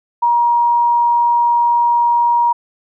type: tone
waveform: sine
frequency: 949 Hz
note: A#5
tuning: 31 cents sharp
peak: -10 dBFS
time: 0.22-2.53 s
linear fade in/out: 10 ms
effects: none